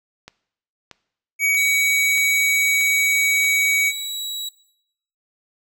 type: click train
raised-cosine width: 0.2 ms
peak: -20 dBFS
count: 6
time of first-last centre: 0.28-3.445 s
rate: 1.58 Hz
type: tone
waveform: square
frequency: 2258 Hz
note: C#7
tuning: 31 cents sharp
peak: -17 dBFS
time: 1.39-3.93 s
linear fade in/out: 50 ms
type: tone with pitch glide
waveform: sawtooth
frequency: 3916 to 3889 Hz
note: B7 to B7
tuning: -15 to -27 cents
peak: -23 dBFS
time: 1.57-4.49 s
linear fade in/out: 5 ms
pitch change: -12 cents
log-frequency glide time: 2.17-4.31 s
effects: noise-tail reverb RT60 0.7 s tail -18 dB re dry

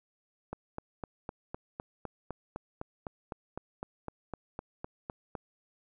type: click train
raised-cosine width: 1 ms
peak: -23 dBFS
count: 20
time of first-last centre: 0.53-5.352 s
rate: 3.94 Hz
effects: none

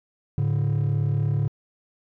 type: tone pair together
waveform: triangle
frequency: 108.2 / 144.13 Hz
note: A2 / D3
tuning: -29 / -32 cents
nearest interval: perfect fourth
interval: 497 cents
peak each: -20 dBFS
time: 0.38-1.48 s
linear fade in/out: 0 ms
effects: tanh soft clip ceiling -15 dBFS

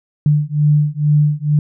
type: beating tone pair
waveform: sine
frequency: 147.8 / 150 Hz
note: D3 / D3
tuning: +11 / +37 cents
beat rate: 2.2 Hz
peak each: -14 dBFS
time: 0.26-1.59 s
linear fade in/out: 2 ms
effects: none

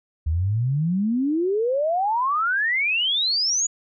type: exponential sweep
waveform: sine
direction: up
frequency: 74.2 to 6950 Hz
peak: -19 dBFS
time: 0.26-3.67 s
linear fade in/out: 10 ms
effects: none

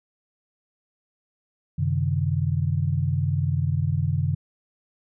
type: tone cluster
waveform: sine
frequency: 94.2 / 133.3 / 153.2 Hz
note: F#2 / C3 / D#3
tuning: +32 / +33 / -27 cents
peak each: -25 dBFS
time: 1.78-4.35 s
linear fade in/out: 10 ms
effects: none

